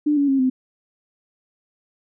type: tone with pitch steps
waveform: sine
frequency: 297 / 283.4 / 270.5 / 258.1 Hz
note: D4 / C#4 / C#4 / C4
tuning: +20 / +38 / -42 / -23 cents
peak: -15 dBFS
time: 0.06-0.5 s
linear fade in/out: 10 ms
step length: 110 ms
effects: none